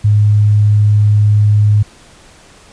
sine tone, 104.6 Hz, G#2, 13 cents sharp, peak -6 dBFS, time 0.04-1.83 s, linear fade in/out 10 ms, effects pink hiss -42 dBFS RMS until 2.72 s + resampled to 22050 Hz

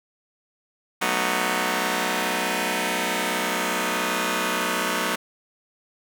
5% pulse chord, B dominant seventh, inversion second, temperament just, 185.21 / 222.2 / 246.9 / 308.7 Hz, F#3 / A3 / B3 / D#4, +2 / +17 / 0 / -14 cents, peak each -17 dBFS, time 1.01-5.16 s, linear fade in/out 10 ms, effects none

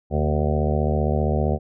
harmonic tone with a mistuned harmonic, 75.3 Hz, D2, 44 cents sharp, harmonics 1 / 2 / 3 / 5 / 6 / 7 / 8 / 9 / 10, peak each -22 / -25 / -27 / -29 / -30 / -30 / -31 / -32 / -32 dBFS, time 0.1-1.59 s, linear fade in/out 50 ms, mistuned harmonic 1, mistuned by +66 cents, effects none

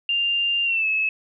sine tone with pitch glide, 2794 to 2592 Hz, F7 to E7, 0 to -30 cents, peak -19 dBFS, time 0.09-1.09 s, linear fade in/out 2 ms, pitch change -130 cents, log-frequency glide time 0.64-0.87 s, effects none

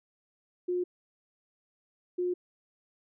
sine tone pair in turn, 358.2 / 358.2 Hz, F4 / F4, +44 / +44 cents, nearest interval unison, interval 0 cents, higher neither, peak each -27 dBFS, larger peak neither, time 0.68-0.84 / 2.18-2.34 s, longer neither, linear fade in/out 10 ms, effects none

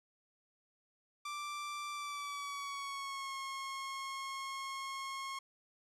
sawtooth tone with pitch glide, 1174.7 to 1083.4 Hz, D6 to C#6, 0 to -40 cents, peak -36 dBFS, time 1.25-5.39 s, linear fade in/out 5 ms, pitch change -140 cents, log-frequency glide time 1.92-3.35 s, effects low-pass 9000 Hz 12 dB/octave + 13-bit

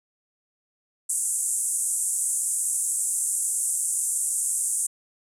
pink band-pass noise, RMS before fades -26 dBFS, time 1.09-4.87 s, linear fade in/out 10 ms, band 7800 to 10000 Hz, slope 48 dB/octave, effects none

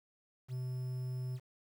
triangle tone with quantisation, 127.3 Hz, C3, 47 cents flat, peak -34 dBFS, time 0.48-1.4 s, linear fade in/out 50 ms, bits 10, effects none

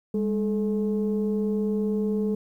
sine tone pair together, 204 / 432.3 Hz, G#3 / A4, -31 / -31 cents, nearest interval octave + minor second, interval 1300 cents, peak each -23 / -26 dBFS, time 0.14-2.35 s, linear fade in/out 5 ms, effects tanh soft clip ceiling -17 dBFS + 10-bit

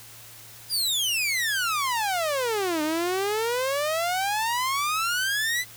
sawtooth exponential two-way sweep, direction down then up, 4978 to 300 to 2036 Hz, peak -20 dBFS, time 0.69-5.65 s, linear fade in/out 50 ms, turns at 2.82 s, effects added 113 Hz sine -53 dBFS peak until 5.76 s + white hiss -46 dBFS RMS until 5.76 s

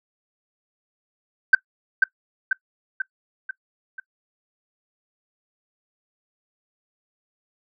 sine tone with echo, 1545 Hz, G6, 26 cents flat, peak -6 dBFS, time 1.53-1.55 s, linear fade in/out 5 ms, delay 490 ms, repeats 5, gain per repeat -5 dB, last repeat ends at 4 s, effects noise-tail reverb RT60 0.1 s tail -19 dB re dry + tanh soft clip ceiling -4 dBFS

